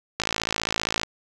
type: click train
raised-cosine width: 0.2 ms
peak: -6 dBFS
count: 47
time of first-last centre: 0.2-1.033 s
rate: 55.2 Hz
effects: 7-bit